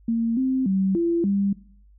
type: tone with pitch steps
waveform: sine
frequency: 229.4 / 261.5 / 191.9 / 339.1 / 198.9 Hz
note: A#3 / C4 / G3 / E4 / G3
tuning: -28 / -1 / -37 / +49 / +25 cents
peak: -19 dBFS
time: 0.08-1.53 s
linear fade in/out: 5 ms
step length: 290 ms
effects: noise-tail reverb RT60 0.6 s tail -20 dB re dry + added 50 Hz sine -50 dBFS peak until 1.98 s